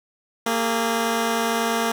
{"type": "tone pair together", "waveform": "10% pulse", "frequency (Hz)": [229.6, 410], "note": ["A#3", "G#4"], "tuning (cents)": [-26, -22], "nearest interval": "minor seventh", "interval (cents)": 1004, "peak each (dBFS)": [-13, -19], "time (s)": [0.46, 1.92], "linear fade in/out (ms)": 5, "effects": []}